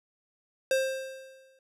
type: tone with exponential decay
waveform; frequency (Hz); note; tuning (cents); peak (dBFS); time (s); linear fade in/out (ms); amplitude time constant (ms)
square; 529; C5; +19; -22; 0.71-1.59; 2; 190
effects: low-pass 12000 Hz 12 dB/octave